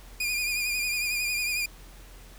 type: tone with vibrato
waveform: sawtooth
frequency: 2434 Hz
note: D#7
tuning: 39 cents flat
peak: -23 dBFS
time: 0.2-1.66 s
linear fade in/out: 5 ms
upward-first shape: triangle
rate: 11 Hz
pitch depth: 53 cents each way
effects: added 43 Hz sine -46 dBFS peak until 2.38 s + pink hiss -52 dBFS RMS until 2.38 s